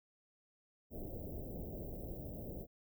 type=band-stop noise; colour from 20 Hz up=pink; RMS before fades=-45 dBFS; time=0.9-2.67 s; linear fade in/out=50 ms; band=650 to 16000 Hz; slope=48 dB/octave; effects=none